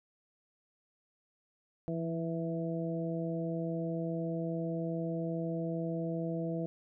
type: harmonic tone with a mistuned harmonic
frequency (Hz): 164.81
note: E3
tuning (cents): 0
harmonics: 1 / 2 / 3 / 4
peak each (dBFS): -35 / -38 / -40 / -41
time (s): 1.88-6.66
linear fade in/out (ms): 0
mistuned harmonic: 1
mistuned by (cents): +24
effects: none